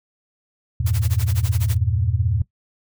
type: chord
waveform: sine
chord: E diminished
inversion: none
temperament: equal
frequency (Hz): 82.41 / 98 / 116.54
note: E2 / G2 / Bb2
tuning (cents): 0 / 0 / 0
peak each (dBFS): -22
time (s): 0.8-2.42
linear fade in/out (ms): 5
type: noise with tremolo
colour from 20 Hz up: white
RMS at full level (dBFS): -31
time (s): 0.86-1.77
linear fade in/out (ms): 5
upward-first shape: sine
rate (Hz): 12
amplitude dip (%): 100
effects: noise-tail reverb RT60 0.1 s tail -18 dB re dry